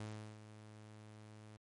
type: tone with ADSR envelope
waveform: sawtooth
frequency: 107.4 Hz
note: A2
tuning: 41 cents flat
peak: -39 dBFS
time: 0-1.57 s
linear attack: 5 ms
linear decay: 370 ms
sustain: -11 dB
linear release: 6 ms
effects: MP3 48 kbps